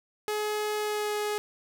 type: tone with pitch glide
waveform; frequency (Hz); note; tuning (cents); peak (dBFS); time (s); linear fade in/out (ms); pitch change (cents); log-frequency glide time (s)
sawtooth; 422.8 to 418.9; G#4 to G#4; +31 to +15; -24; 0.28-1.38; 0; -16; 0.78-1.14
effects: none